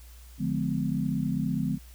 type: chord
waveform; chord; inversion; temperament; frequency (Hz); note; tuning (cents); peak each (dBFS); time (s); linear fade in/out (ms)
sine; D diminished seventh; none; just; 146.83 / 176.2 / 211.4 / 253.7; D3 / F3 / Ab3 / Cb4; 0 / +16 / +31 / +47; -31; 0.38-1.79; 50
effects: added 60 Hz sine -46 dBFS peak until 1.94 s + white hiss -56 dBFS RMS until 1.94 s